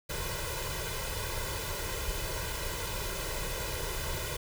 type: noise with comb filter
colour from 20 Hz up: pink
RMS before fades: -35 dBFS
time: 0.09-4.37 s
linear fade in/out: 10 ms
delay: 2 ms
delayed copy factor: +0.85
effects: none